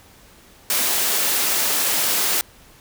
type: high-pass noise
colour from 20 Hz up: white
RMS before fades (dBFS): -20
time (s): 0.7-2.41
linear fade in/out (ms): 0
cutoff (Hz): 230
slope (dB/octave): 12
effects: pink hiss -49 dBFS RMS until 2.8 s